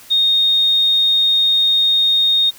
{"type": "tone", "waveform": "sine", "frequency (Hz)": 3700, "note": "A#7", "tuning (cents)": -14, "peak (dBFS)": -11, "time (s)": [0.1, 2.51], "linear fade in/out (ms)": 20, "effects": ["white hiss -42 dBFS RMS until 2.58 s"]}